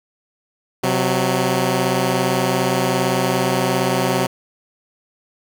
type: tone pair together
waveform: 10% pulse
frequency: 129.14 / 185 Hz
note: C3 / F#3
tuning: -22 / 0 cents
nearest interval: tritone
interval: 622 cents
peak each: -11 dBFS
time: 0.83-4.27 s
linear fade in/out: 10 ms
effects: none